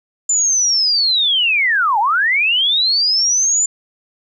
sine linear two-way sweep, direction down then up, 7150 to 785 to 7150 Hz, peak -12 dBFS, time 0.29-3.66 s, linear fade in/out 5 ms, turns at 1.99 s, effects 9-bit

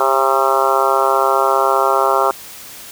harmonic tone with a mistuned harmonic, 135.1 Hz, C#3, 44 cents flat, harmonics 3 / 4 / 5 / 6 / 7 / 8 / 9 / 10, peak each -20 / -20 / -20 / -20 / -20 / -20 / -20 / -20 dBFS, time 0-2.31 s, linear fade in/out 2 ms, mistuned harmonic 3, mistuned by -28 cents, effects white hiss -35 dBFS RMS until 2.91 s

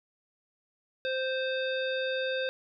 harmonic tone, 522 Hz, C5, 4 cents flat, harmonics 1 / 3 / 5 / 7 / 9, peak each -30 / -35 / -40 / -38 / -48 dBFS, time 1.05-2.49 s, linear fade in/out 0 ms, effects none

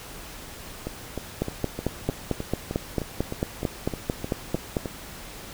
two click trains, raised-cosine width 2 ms, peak -10 / -16 dBFS, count 16 / 14, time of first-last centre 1.42-4.768 / 0.87-4.858 s, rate 4.48 / 3.26 Hz, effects pink hiss -41 dBFS RMS until 5.53 s

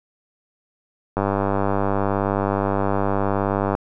click train, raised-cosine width 1 ms, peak -7 dBFS, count 257, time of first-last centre 1.17-3.751 s, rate 99.2 Hz, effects none

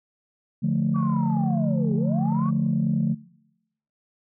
sine chord, D minor, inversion none, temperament just, 146.83 / 176.2 / 220.2 Hz, D3 / F3 / A3, 0 / +16 / +2 cents, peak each -24 dBFS, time 0.62-3.15 s, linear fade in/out 20 ms
sine linear two-way sweep, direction down then up, 1160 to 393 to 1160 Hz, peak -30 dBFS, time 0.94-2.51 s, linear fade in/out 20 ms, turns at 1.95 s
effects noise-tail reverb RT60 0.9 s tail -23 dB re dry + tanh soft clip ceiling -13 dBFS

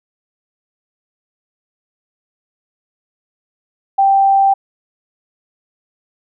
sine tone, 784 Hz, G5, in tune, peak -8 dBFS, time 3.98-4.54 s, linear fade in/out 10 ms, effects none

